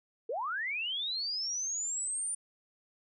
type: linear sweep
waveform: sine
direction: up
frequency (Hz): 411.5 to 9290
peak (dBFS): -32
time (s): 0.29-2.35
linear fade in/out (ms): 5
effects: none